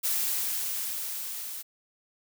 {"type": "noise with level ramp", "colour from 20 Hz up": "blue", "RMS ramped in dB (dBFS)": [-27, -38], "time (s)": [0.03, 1.63], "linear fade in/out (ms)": 20, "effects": []}